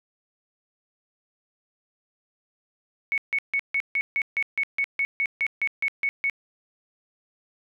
sine tone bursts, 2217 Hz, C#7, in tune, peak -21 dBFS, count 16, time 3.12-6.298 s, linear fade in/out 0 ms, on 58 ms, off 150 ms, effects none

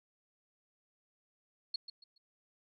sine tone with echo, 4322 Hz, C#8, 45 cents flat, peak -32 dBFS, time 1.74-1.76 s, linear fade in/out 5 ms, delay 140 ms, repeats 3, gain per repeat -11 dB, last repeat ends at 2.18 s, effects none

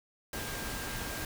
sine tone in noise, 1600 Hz, G6, 35 cents sharp, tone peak -45 dBFS, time 0.33-1.25 s, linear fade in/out 2 ms, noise pink, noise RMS -38 dBFS, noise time 0.33-1.25 s, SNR -10 dB, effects none

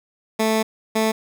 15% pulse tone bursts at uneven times, 220 Hz, A3, in tune, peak -11 dBFS, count 2, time 0.39-0.63 / 0.95-1.12 s, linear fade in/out 10 ms, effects none

